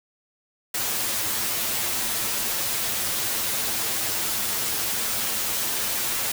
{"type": "noise with comb filter", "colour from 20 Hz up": "white", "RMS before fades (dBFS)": -26, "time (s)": [0.74, 6.32], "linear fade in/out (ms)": 5, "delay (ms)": 9, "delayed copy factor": 0.65, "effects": []}